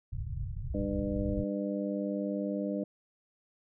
white low-pass noise, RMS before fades -36 dBFS, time 0.12-1.44 s, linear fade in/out 5 ms, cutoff 130 Hz, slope 48 dB/octave
harmonic tone, 100 Hz, G2, 35 cents sharp, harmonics 2 / 3 / 4 / 5 / 6, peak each -34 / -35 / -47 / -38 / -38 dBFS, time 0.74-2.84 s, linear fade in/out 5 ms
effects none

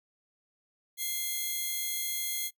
5% pulse tone pair together, 2093 / 3322 Hz, C7 / G#7, 0 / 0 cents, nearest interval minor sixth, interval 800 cents, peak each -25 dBFS, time 0.97-2.51 s, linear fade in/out 50 ms, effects noise-tail reverb RT60 0.1 s tail -21 dB re dry

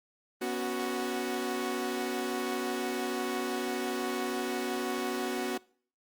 sawtooth chord, B suspended second, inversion none, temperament equal with one note detuned, 244.7 / 277.2 / 370 Hz, B3 / C#4 / F#4, -16 / 0 / 0 cents, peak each -32 / -34 / -29 dBFS, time 0.41-5.58 s, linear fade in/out 10 ms, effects noise-tail reverb RT60 0.5 s tail -23 dB re dry + Opus 32 kbps

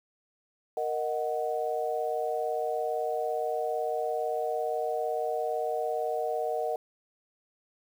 sine chord, D# minor, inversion second, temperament equal, 466.2 / 622.3 / 740 Hz, A#4 / D#5 / F#5, 0 / 0 / 0 cents, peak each -32 dBFS, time 0.77-6.76 s, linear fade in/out 2 ms, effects 9-bit

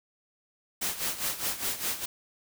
white noise with tremolo, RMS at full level -29 dBFS, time 0.81-2.06 s, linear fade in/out 10 ms, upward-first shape sine, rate 4.9 Hz, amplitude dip 75%, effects none

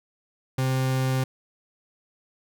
40% pulse tone, 130.81 Hz, C3, in tune, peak -21 dBFS, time 0.58-1.24 s, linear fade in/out 5 ms, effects none

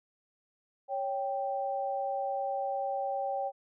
sine tone pair together, 554.7 / 784 Hz, C#5 / G5, +1 / 0 cents, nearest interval tritone, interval 599 cents, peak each -34 / -32 dBFS, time 0.88-3.52 s, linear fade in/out 50 ms, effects none

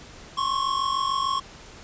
square tone pair together, 1062 / 1108.7 Hz, C6 / C#6, +25 / 0 cents, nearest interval minor second, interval 75 cents, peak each -27 / -26 dBFS, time 0.37-1.4 s, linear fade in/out 10 ms, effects pink hiss -45 dBFS RMS until 1.83 s + resampled to 16000 Hz

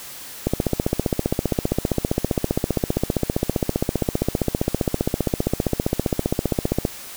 click train, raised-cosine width 2 ms, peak -5 dBFS, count 98, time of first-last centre 0.47-6.852 s, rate 15.2 Hz, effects white hiss -37 dBFS RMS until 7.16 s

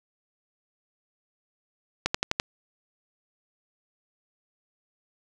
click train, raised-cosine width 0.2 ms, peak -6 dBFS, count 5, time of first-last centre 2.06-2.399 s, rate 11.8 Hz, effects none

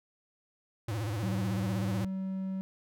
square tone with vibrato, 107.7 Hz, A2, 37 cents flat, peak -32 dBFS, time 0.88-2.05 s, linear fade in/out 5 ms, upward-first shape sine, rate 16 Hz, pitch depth 160 cents each way
triangle tone with pitch glide, 189.1 to 190.31 Hz, F#3 to F#3, +38 to +49 cents, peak -30 dBFS, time 1.23-2.61 s, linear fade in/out 0 ms, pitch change +11 cents, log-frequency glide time 1.34-1.66 s
effects none

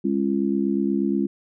harmonic tone, 68.4 Hz, C#2, 23 cents flat, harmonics 3 / 4 / 5, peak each -23 / -24 / -25 dBFS, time 0.04-1.27 s, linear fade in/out 10 ms, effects none

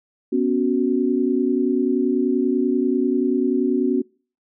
sine chord, B suspended second, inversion none, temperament equal, 246.9 / 277.2 / 370 Hz, B3 / C#4 / F#4, 0 / 0 / 0 cents, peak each -21 dBFS, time 0.32-4.02 s, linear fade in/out 10 ms, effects noise-tail reverb RT60 0.4 s tail -25 dB re dry

